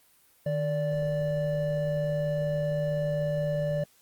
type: tone pair together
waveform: triangle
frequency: 153 / 583.5 Hz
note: D#3 / D5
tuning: -29 / -11 cents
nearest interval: octave + major seventh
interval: 2318 cents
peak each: -27 / -26 dBFS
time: 0.46-3.84 s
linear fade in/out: 5 ms
effects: white hiss -62 dBFS RMS until 4.01 s + Opus 32 kbps